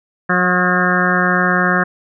harmonic tone with a mistuned harmonic, 180.6 Hz, F#3, 42 cents flat, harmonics 1 / 2 / 3 / 4 / 6 / 7 / 8 / 9 / 10, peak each -18 / -23 / -24 / -23 / -22 / -21 / -21 / -18 / -22 dBFS, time 0.29-1.84 s, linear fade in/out 10 ms, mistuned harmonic 8, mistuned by -17 cents, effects none

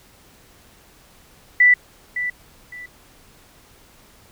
sine tone with echo, 1975.5 Hz, B6, in tune, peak -9 dBFS, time 1.6-1.74 s, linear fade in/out 5 ms, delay 560 ms, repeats 2, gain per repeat -12 dB, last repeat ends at 2.86 s, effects pink hiss -51 dBFS RMS until 4.31 s

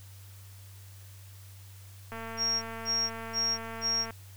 click train, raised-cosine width 0.5 ms, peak -26 dBFS, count 450, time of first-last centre 2.12-4.107 s, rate 226 Hz
sine tone bursts, 5588 Hz, F8, in tune, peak -26 dBFS, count 4, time 2.37-4.06 s, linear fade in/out 50 ms, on 250 ms, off 230 ms
effects added 97 Hz sine -47 dBFS peak until 4.36 s + white hiss -56 dBFS RMS until 4.36 s

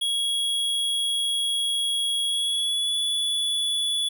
square tone with pitch glide, 3322 to 3425 Hz, G#7 to A7, 0 to -47 cents, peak -23 dBFS, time 0.01-4.09 s, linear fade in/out 10 ms, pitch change +53 cents, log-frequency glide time 2.26-2.95 s, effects none

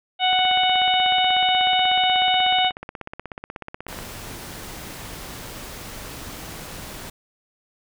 harmonic tone, 740 Hz, F#5, in tune, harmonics 1 / 2 / 3 / 4 / 5, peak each -19 / -30 / -26 / -22 / -24 dBFS, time 0.19-2.72 s, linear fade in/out 50 ms
click train, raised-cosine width 0.5 ms, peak -18 dBFS, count 61, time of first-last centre 0.33-3.989 s, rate 16.4 Hz
pink noise, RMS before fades -36 dBFS, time 3.88-7.1 s, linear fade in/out 5 ms
effects none

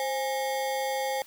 square ring-modulated tone, 675 Hz, E5, 41 cents sharp, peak -25 dBFS, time 0-1.22 s, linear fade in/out 0 ms, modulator 148 Hz, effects white hiss -52 dBFS RMS until 1.26 s

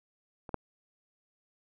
clicks, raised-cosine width 1 ms, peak -29 / -16 dBFS, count 2, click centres 0.492 / 0.543 s, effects none

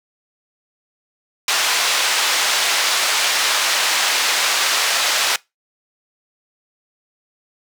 white band-pass noise, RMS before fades -18 dBFS, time 1.48-5.36 s, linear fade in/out 2 ms, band 700 to 5200 Hz, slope 12 dB/octave, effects noise-tail reverb RT60 0.2 s tail -22 dB re dry

